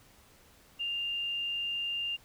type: tone with frequency modulation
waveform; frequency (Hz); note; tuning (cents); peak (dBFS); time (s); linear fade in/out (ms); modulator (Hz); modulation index
sine; 2800; F7; +4; -31; 0.79-2.17; 20; 53.2; 0.38
effects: pink hiss -60 dBFS RMS until 2.24 s